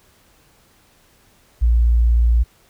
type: tone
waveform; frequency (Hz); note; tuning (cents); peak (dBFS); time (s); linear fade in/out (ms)
sine; 58.27; A#1; 0; -11; 1.61-2.44; 20
effects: pink hiss -55 dBFS RMS until 2.69 s